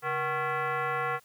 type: tone with frequency modulation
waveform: sine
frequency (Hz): 139.8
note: C#3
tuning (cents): +15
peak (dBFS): -27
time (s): 0.02-1.2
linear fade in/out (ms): 50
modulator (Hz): 617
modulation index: 2.8
effects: white hiss -62 dBFS RMS until 1.24 s